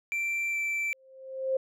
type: tone with pitch glide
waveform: triangle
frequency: 2349 to 2334 Hz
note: D7 to D7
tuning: 0 to -11 cents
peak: -26 dBFS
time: 0.12-0.93 s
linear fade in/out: 0 ms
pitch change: -11 cents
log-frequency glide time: 0.51-0.56 s
type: tone with exponential growth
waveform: sine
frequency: 528 Hz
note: C5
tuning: 16 cents sharp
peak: -22 dBFS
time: 0.92-1.57 s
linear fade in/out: 5 ms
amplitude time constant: 140 ms
effects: none